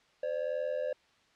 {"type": "ring-modulated tone", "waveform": "triangle", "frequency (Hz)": 554.4, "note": "C#5", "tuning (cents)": 0, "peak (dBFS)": -26, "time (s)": [0.23, 0.93], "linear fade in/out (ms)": 2, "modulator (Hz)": 40.8, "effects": ["white hiss -66 dBFS RMS until 1.35 s", "low-pass 4000 Hz 12 dB/octave"]}